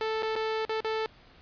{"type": "tone with dropouts", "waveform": "sawtooth", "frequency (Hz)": 440, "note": "A4", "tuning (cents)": 0, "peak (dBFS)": -24, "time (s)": [0.01, 1.06], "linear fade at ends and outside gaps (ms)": 1, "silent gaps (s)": [[0.224, 0.23], [0.355, 0.361], [0.651, 0.694], [0.805, 0.846]], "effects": ["pink hiss -56 dBFS RMS until 1.41 s", "resampled to 11025 Hz"]}